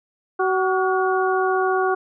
harmonic tone with a mistuned harmonic, 376.2 Hz, F#4, 29 cents sharp, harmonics 1 / 2 / 3 / 4, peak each -20 / -23 / -25 / -26 dBFS, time 0.39-1.95 s, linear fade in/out 10 ms, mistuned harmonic 4, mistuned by -74 cents, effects none

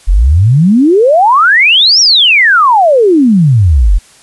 sine exponential two-way sweep, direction up then down, 40 to 5740 to 40 Hz, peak -3 dBFS, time 0.07-3.99 s, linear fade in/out 20 ms, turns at 2 s, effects white hiss -41 dBFS RMS until 4.22 s + resampled to 24000 Hz

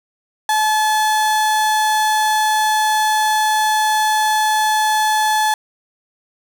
35% pulse tone, 861 Hz, A5, 38 cents flat, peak -12 dBFS, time 0.49-5.54 s, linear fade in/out 2 ms, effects none

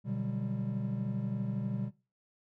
triangle chord, G major seventh, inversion first, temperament equal with one note detuned, 123.47 / 146.83 / 185 / 197.36 Hz, B2 / D3 / F#3 / G3, 0 / 0 / 0 / +12 cents, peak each -34 / -38 / -39 / -34 dBFS, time 0.04-1.91 s, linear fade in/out 50 ms, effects noise-tail reverb RT60 0.3 s tail -19 dB re dry

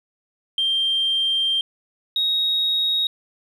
sine tone pair in turn, 3170 / 3770 Hz, G7 / A#7, +19 / +19 cents, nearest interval minor third, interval 300 cents, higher second, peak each -17 dBFS, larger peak neither, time 0.58-1.61 / 2.16-3.07 s, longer first, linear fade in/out 2 ms, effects tanh soft clip ceiling -13 dBFS + 9-bit

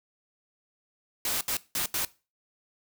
white noise bursts at uneven times, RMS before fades -29 dBFS, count 4, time 1.25-1.41 / 1.48-1.57 / 1.75-1.86 / 1.94-2.05 s, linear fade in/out 2 ms, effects noise-tail reverb RT60 0.3 s tail -19 dB re dry

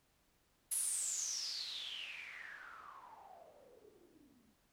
blue noise with low-pass filter sweep, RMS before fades -45 dBFS, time 0.71-4.54 s, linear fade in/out 10 ms, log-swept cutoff 11000 to 210 Hz, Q 9.8, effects pink hiss -75 dBFS RMS until 4.72 s

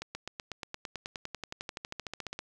accelerating click train, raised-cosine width 0.2 ms, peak -20 dBFS, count 27, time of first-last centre 0.02-2.39 s, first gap 130 ms, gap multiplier 0.97, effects none

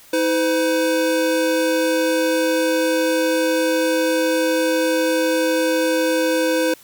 square tone pair together, 320 / 508 Hz, D#4 / B4, +49 / +49 cents, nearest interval minor sixth, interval 800 cents, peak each -21 / -19 dBFS, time 0.13-6.74 s, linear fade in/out 5 ms, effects white hiss -47 dBFS RMS until 6.83 s

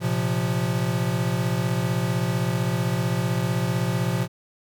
square chord, Bb suspended second, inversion none, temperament equal with one note detuned, 115.14 / 130.81 / 174.61 Hz, Bb2 / C3 / F3, -21 / 0 / 0 cents, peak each -27 dBFS, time 0-4.28 s, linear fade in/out 50 ms, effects none

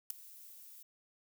violet noise with ADSR envelope, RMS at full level -30 dBFS, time 0.1-0.83 s, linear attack 5 ms, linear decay 3 ms, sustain -24 dB, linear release 7 ms, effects none

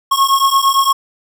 square beating tone pair, 1086 / 1094.8 Hz, C#6 / C#6, -36 / -22 cents, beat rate 8.8 Hz, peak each -14 dBFS, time 0.11-0.93 s, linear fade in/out 10 ms, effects none

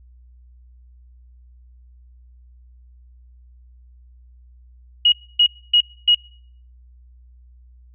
sine tone bursts, 2894 Hz, F#7, 39 cents flat, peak -10 dBFS, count 4, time 5.05-6.148 s, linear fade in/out 5 ms, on 72 ms, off 270 ms, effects noise-tail reverb RT60 0.6 s tail -25 dB re dry + added 61 Hz sine -45 dBFS peak until 7.94 s

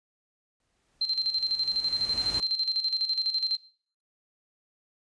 pink noise with exponential growth, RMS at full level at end -37 dBFS, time 0.6-2.4 s, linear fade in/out 1 ms, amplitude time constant 390 ms
sine tone with tremolo, 4132 Hz, C8, 22 cents flat, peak -23 dBFS, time 1.01-3.57 s, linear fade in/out 5 ms, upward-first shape square, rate 12 Hz, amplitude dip 65%
effects noise-tail reverb RT60 0.5 s tail -20 dB re dry + resampled to 22050 Hz

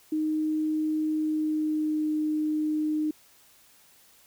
sine tone with pitch glide, 310 to 306.6 Hz, D#4 to D#4, -6 to -25 cents, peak -24 dBFS, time 0.12-3.11 s, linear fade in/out 5 ms, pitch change -19 cents, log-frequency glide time 1.13-2.12 s, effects white hiss -58 dBFS RMS until 4.26 s

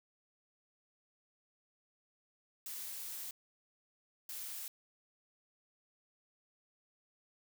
blue noise bursts at uneven times, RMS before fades -44 dBFS, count 2, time 2.66-3.31 / 4.29-4.68 s, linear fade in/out 2 ms, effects none

